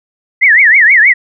sine tone with vibrato, 1953 Hz, B6, 20 cents flat, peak -3 dBFS, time 0.41-1.14 s, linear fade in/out 20 ms, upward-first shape triangle, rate 6.3 Hz, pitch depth 280 cents each way, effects none

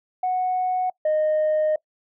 sine tone pair in turn, 737 / 616.7 Hz, F#5 / D#5, -7 / -16 cents, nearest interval minor third, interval 309 cents, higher first, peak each -19 / -16 dBFS, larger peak second, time 0.23-0.9 / 1.05-1.76 s, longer second, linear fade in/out 5 ms, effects noise-tail reverb RT60 0.1 s tail -23 dB re dry + tanh soft clip ceiling -16 dBFS

